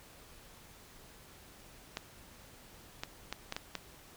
clicks, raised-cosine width 0.2 ms, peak -19 dBFS, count 6, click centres 1.971 / 3.035 / 3.326 / 3.524 / 3.565 / 3.753 s, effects pink hiss -56 dBFS RMS until 4.16 s

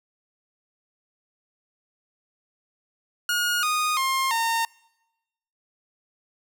sawtooth tone with pitch steps, 1436 / 1235.8 / 1063.4 / 915.1 Hz, F6 / D#6 / C6 / A#5, +48 / -12 / +28 / -32 cents, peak -18 dBFS, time 3.29-4.65 s, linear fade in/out 2 ms, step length 340 ms, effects noise-tail reverb RT60 1.0 s tail -26 dB re dry

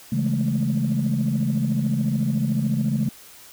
sine chord, A major seventh, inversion first, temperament just, 137.5 / 165 / 206.2 / 220 Hz, C#3 / E3 / G#3 / A3, -14 / +2 / -12 / 0 cents, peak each -23 / -27 / -25 / -23 dBFS, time 0.12-3.09 s, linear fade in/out 5 ms, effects tanh soft clip ceiling -13 dBFS + white hiss -46 dBFS RMS until 3.52 s

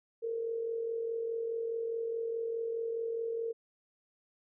sine tone with amplitude modulation, 458.3 Hz, A#4, 29 cents flat, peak -30 dBFS, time 0.22-3.53 s, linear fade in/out 20 ms, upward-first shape sine, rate 44.8 Hz, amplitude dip 50%, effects none

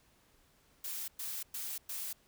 blue noise bursts, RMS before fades -40 dBFS, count 4, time 0.84-2.13 s, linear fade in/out 5 ms, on 240 ms, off 110 ms, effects pink hiss -68 dBFS RMS until 2.27 s

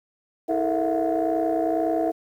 sine tone cluster, 323.9 / 428.3 / 457.8 / 662 / 724 Hz, E4 / A4 / A#4 / E5 / F#5, -30 / -47 / -31 / +7 / -38 cents, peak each -24 / -32 / -28 / -24 / -27 dBFS, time 0.48-2.12 s, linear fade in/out 20 ms, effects tanh soft clip ceiling -14 dBFS + 9-bit

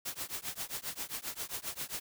white noise with tremolo, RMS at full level -36 dBFS, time 0.05-2 s, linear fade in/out 10 ms, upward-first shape triangle, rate 7.5 Hz, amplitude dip 100%, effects none

